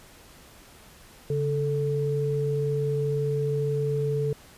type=tone pair together; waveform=sine; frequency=141.6 / 439 Hz; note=C#3 / A4; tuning=+37 / -4 cents; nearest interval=octave + minor sixth; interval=1959 cents; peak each=-26 dBFS; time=1.3-4.33 s; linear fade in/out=2 ms; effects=pink hiss -51 dBFS RMS until 4.57 s + resampled to 32000 Hz